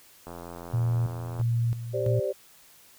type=click train; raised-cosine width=1 ms; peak=-26 dBFS; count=99; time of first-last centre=0.27-1.412 s; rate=85.8 Hz
type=tone with tremolo; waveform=sine; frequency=117.1 Hz; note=A#2; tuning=8 cents sharp; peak=-22 dBFS; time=0.73-2.2 s; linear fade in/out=10 ms; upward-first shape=square; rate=1.5 Hz; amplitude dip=70%
type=chord; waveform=sine; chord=G suspended fourth; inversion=none; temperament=equal; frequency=392 / 523.3 / 587.3 Hz; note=G4 / C5 / D5; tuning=0 / 0 / 0 cents; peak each=-30 dBFS; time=1.93-2.33 s; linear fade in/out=20 ms
effects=white hiss -55 dBFS RMS until 2.98 s